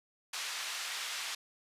white band-pass noise, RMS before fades -39 dBFS, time 0.33-1.35 s, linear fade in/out 5 ms, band 1100 to 5100 Hz, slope 12 dB/octave, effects resampled to 32000 Hz

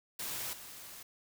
white noise with level steps, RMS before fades -39 / -49 dBFS, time 0.19-1.03 s, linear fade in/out 5 ms, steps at 0.53 s, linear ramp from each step 2 ms, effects none

